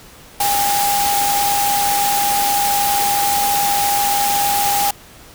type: tone in noise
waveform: sine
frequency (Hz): 810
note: G#5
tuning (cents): -43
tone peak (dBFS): -16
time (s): 0.4-4.91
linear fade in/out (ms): 5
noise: white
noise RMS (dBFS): -20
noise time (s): 0.4-4.91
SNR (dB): +1
effects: pink hiss -42 dBFS RMS until 5.34 s